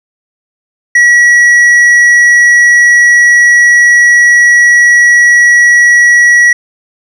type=tone with tanh clipping; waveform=sine; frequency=1927 Hz; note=B6; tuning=43 cents flat; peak=-3 dBFS; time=0.95-6.53 s; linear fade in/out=5 ms; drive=6 dB; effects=none